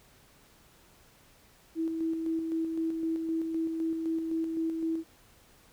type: tone with tremolo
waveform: sine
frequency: 325.3 Hz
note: E4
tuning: 23 cents flat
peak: -27 dBFS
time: 1.75-5.04 s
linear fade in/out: 50 ms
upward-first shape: square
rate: 3.9 Hz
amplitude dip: 35%
effects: pink hiss -60 dBFS RMS until 5.72 s